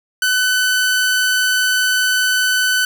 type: tone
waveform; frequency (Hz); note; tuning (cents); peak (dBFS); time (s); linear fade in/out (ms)
sawtooth; 1505; F#6; +29; -10; 0.22-2.85; 2
effects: none